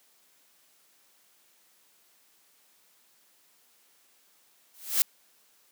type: noise with exponential growth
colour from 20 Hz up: blue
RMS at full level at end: -19 dBFS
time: 4.74-5.02 s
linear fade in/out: 1 ms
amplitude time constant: 60 ms
effects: white hiss -64 dBFS RMS until 5.71 s + high-pass 200 Hz 12 dB/octave